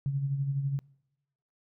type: tone with tremolo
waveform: sine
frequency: 138.59 Hz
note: C#3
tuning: in tune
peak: -25 dBFS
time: 0.06-0.79 s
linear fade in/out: 0 ms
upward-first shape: sine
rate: 12 Hz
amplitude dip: 50%
effects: noise-tail reverb RT60 0.9 s tail -25 dB re dry